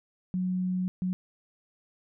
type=tone bursts at uneven times; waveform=sine; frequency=183.5 Hz; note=F#3; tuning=14 cents flat; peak=-26 dBFS; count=2; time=0.34-0.88 / 1.02-1.13 s; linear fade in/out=0 ms; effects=none